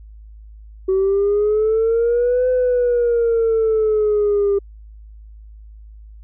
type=exponential two-way sweep; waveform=sine; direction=up then down; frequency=377.1 to 508 to 397.8 Hz; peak=-12 dBFS; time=0.88-4.59 s; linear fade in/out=10 ms; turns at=2.49 s; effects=tanh soft clip ceiling -11 dBFS + added 53 Hz sine -37 dBFS peak until 6.23 s